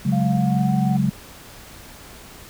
sine chord, C# suspended fourth, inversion none, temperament just, 138.59 / 184.79 / 207.9 Hz, C#3 / F#3 / G#3, 0 / -2 / +2 cents, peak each -21 / -21 / -21 dBFS, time 0.05-1.1 s, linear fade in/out 10 ms
sine tone with pitch glide, 698.5 to 744.3 Hz, F5 to F#5, 0 to +10 cents, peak -27 dBFS, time 0.12-0.97 s, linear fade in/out 10 ms, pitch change +110 cents, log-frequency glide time 0.25-0.73 s
effects pink hiss -42 dBFS RMS until 2.49 s

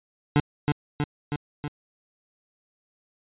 25% pulse tone with echo, 146.83 Hz, D3, in tune, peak -13 dBFS, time 0.36-0.4 s, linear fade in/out 0 ms, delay 320 ms, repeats 4, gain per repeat -3 dB, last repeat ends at 1.68 s, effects resampled to 8000 Hz

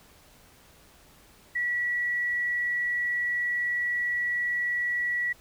sine tone, 1939 Hz, B6, 32 cents flat, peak -25 dBFS, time 1.55-5.33 s, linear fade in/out 10 ms, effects pink hiss -56 dBFS RMS until 5.4 s

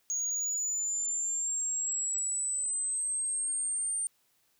sine linear sweep, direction up, 6645 to 8870 Hz, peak -27 dBFS, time 0.1-4.07 s, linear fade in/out 0 ms, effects tanh soft clip ceiling -28 dBFS + white hiss -71 dBFS RMS until 4.59 s

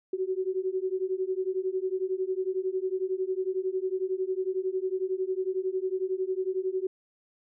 sine beating tone pair, 370 / 381 Hz, F#4 / G4, 0 / -49 cents, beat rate 11 Hz, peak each -30 dBFS, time 0.13-6.87 s, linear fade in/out 5 ms, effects none

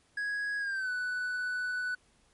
triangle tone with pitch glide, 1661.2 to 1488.5 Hz, G#6 to F#6, 0 to +10 cents, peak -29 dBFS, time 0.17-1.95 s, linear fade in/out 5 ms, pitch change -190 cents, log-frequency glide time 0.59-0.91 s, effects pink hiss -67 dBFS RMS until 2.33 s + MP3 48 kbps

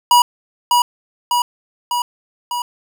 square tone with echo, 968 Hz, B5, 35 cents flat, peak -8 dBFS, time 0.11-0.22 s, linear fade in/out 2 ms, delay 600 ms, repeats 4, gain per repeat -3 dB, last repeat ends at 2.62 s, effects none

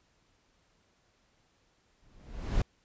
brown noise with exponential growth, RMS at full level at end -25 dBFS, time 2.02-2.62 s, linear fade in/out 5 ms, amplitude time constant 130 ms, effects pink hiss -70 dBFS RMS until 2.84 s + resampled to 16000 Hz

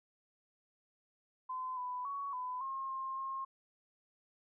sine tone with pitch steps, 1024 / 996 / 1119 / 1004 / 1072 / 1063 / 1071 Hz, C6 / B5 / C#6 / B5 / C6 / C6 / C6, -38 / +14 / +16 / +28 / +42 / +27 / +40 cents, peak -37 dBFS, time 1.49-3.45 s, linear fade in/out 10 ms, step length 280 ms, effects none

